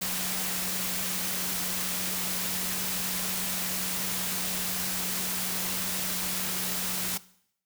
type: tone in noise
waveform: sine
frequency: 183.9 Hz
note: F#3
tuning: 10 cents flat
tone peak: -39 dBFS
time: 0.01-7.18 s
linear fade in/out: 10 ms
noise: white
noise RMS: -31 dBFS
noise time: 0.01-7.18 s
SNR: -11 dB
effects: noise-tail reverb RT60 0.7 s tail -19 dB re dry